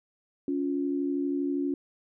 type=tone pair together; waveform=sine; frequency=280 / 352.5 Hz; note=C#4 / F4; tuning=+18 / +16 cents; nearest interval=major third; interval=398 cents; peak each=-27 / -32 dBFS; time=0.48-1.74 s; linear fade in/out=2 ms; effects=none